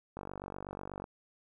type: click train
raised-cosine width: 1 ms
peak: -27 dBFS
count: 43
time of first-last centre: 0.17-1.041 s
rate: 48.2 Hz
effects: 11-bit